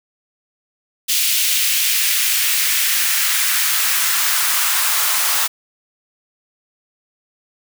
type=noise with high-pass filter sweep; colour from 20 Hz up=white; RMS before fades=-17 dBFS; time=1.08-5.48 s; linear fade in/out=20 ms; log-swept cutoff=2900 to 960 Hz; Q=1.5; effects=none